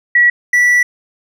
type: tone pair in turn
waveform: sine / triangle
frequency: 1932 / 1956.7 Hz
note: B6 / B6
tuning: -39 / -17 cents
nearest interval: unison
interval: 22 cents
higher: second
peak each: -6 dBFS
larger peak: neither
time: 0.15-0.3 / 0.53-0.83 s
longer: second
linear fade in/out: 5 ms
effects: none